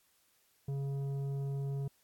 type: tone with tanh clipping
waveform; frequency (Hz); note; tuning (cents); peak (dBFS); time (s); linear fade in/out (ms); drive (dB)
sine; 138.59; C#3; 0; -35; 0.68-1.88; 5; 9
effects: white hiss -71 dBFS RMS until 2.03 s + AAC 64 kbps